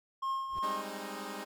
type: tone with tremolo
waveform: triangle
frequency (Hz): 1072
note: C6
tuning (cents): +42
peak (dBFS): -28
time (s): 0.22-0.82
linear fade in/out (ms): 10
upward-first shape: triangle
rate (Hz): 2.9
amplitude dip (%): 60
type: noise with exponential growth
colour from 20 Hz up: brown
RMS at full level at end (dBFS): -39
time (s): 0.47-0.59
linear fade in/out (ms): 2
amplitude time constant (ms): 25
type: chord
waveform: 10% pulse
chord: Ab major seventh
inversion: third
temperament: equal with one note detuned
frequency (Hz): 196 / 207.7 / 265.4 / 311.1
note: G3 / Ab3 / C4 / Eb4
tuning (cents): 0 / 0 / +25 / 0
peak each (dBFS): -37 / -35 / -38 / -36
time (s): 0.62-1.45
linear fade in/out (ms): 20
effects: none